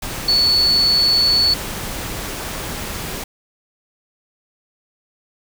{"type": "tone in noise", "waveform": "sine", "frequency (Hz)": 4435, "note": "C#8", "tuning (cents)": 0, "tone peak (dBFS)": -12, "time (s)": [0.28, 1.54], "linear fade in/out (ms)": 5, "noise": "pink", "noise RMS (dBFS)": -27, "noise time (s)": [0.02, 3.24], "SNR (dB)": 12, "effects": []}